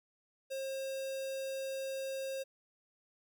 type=tone with notch filter; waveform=square; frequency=536 Hz; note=C5; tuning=42 cents sharp; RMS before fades=-39 dBFS; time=0.5-2.44 s; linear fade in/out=20 ms; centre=1400 Hz; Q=1.4; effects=none